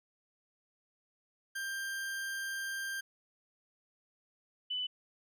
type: tone pair in turn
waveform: 40% pulse / sine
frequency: 1586 / 2994 Hz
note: G6 / F#7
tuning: +20 / +20 cents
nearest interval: major seventh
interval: 1100 cents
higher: second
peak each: -35 / -33 dBFS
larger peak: second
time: 1.55-3.01 / 4.7-4.87 s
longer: first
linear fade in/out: 10 ms
effects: none